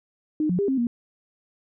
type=tone with pitch steps; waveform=sine; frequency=306.9 / 178.7 / 401.3 / 266.6 / 237.5 Hz; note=D#4 / F3 / G4 / C4 / A#3; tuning=-24 / +40 / +41 / +33 / +33 cents; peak=-20 dBFS; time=0.4-0.87 s; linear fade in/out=2 ms; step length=94 ms; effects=none

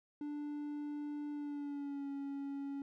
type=tone with pitch glide; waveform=triangle; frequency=293.9 to 279 Hz; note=D4 to C#4; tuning=+1 to +11 cents; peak=-37 dBFS; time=0.21-2.82 s; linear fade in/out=2 ms; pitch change=-90 cents; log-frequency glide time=1.31-2.09 s; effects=none

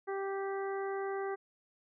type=harmonic tone; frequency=391.4 Hz; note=G4; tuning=3 cents flat; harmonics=1 / 2 / 3 / 4 / 5; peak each=-35 / -41 / -45 / -47 / -49 dBFS; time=0.07-1.36 s; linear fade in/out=20 ms; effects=none

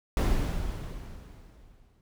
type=noise with exponential decay; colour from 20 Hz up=brown; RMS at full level=-22 dBFS; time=0.17-2.01 s; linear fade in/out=1 ms; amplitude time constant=400 ms; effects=none

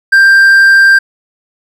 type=tone with hard clipping; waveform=triangle; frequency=1583 Hz; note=G6; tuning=17 cents sharp; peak=-3 dBFS; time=0.12-0.99 s; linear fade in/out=10 ms; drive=6 dB; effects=none

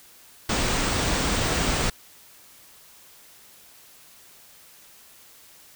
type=band-stop noise; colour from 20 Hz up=pink; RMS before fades=-24 dBFS; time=0.49-1.9 s; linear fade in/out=5 ms; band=9300 to 16000 Hz; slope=96 dB/octave; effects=white hiss -51 dBFS RMS until 5.75 s

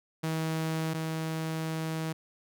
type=tone pair in turn; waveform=sawtooth; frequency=160.1 / 160.1 Hz; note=D#3 / D#3; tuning=+50 / +50 cents; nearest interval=unison; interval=0 cents; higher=neither; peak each=-25 / -27 dBFS; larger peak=first; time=0.23-0.94 / 0.94-2.13 s; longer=second; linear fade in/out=10 ms; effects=none

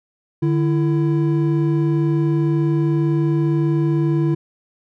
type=tone pair together; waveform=triangle; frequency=149 / 333.7 Hz; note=D3 / E4; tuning=+25 / +21 cents; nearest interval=octave + major second; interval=1396 cents; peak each=-15 / -17 dBFS; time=0.42-4.35 s; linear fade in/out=10 ms; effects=none

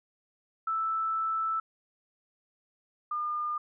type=tone pair in turn; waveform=sine; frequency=1318.5 / 1209.8 Hz; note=E6 / D#6; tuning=0 / -49 cents; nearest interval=minor second; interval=149 cents; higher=first; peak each=-27 / -29 dBFS; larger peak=first; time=0.67-1.6 / 3.11-3.58 s; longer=first; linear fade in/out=5 ms; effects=none

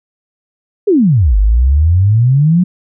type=exponential two-way sweep; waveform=sine; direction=down then up; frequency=440 to 47.83 to 185.7 Hz; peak=-6 dBFS; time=0.87-2.64 s; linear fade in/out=10 ms; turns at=1.37 s; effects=none

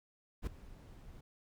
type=noise with ADSR envelope; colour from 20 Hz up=brown; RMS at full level=-35 dBFS; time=0.42-1.21 s; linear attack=49 ms; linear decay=6 ms; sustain=-18 dB; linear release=7 ms; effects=none

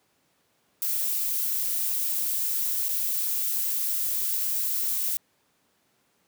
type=noise with dropouts; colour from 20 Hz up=violet; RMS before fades=-27 dBFS; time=0.82-5.17 s; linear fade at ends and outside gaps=0 ms; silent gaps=2.883-2.89 s; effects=pink hiss -68 dBFS RMS until 6.27 s + high-pass 150 Hz 12 dB/octave

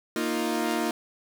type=chord; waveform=sawtooth; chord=Bb suspended fourth; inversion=none; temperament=equal; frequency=233.1 / 311.1 / 349.2 Hz; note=Bb3 / Eb4 / F4; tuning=0 / 0 / 0 cents; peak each=-26 dBFS; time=0.16-0.91 s; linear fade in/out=2 ms; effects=8-bit

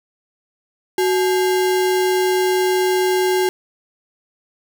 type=tone with sample-and-hold; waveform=sine; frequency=370.3 Hz; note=F#4; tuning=1 cent sharp; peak=-14 dBFS; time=0.98-3.49 s; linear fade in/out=2 ms; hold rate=1225 Hz; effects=none

